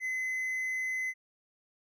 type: tone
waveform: triangle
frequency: 2037 Hz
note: C7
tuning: 47 cents flat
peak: -29 dBFS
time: 0-1.14 s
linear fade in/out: 50 ms
effects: none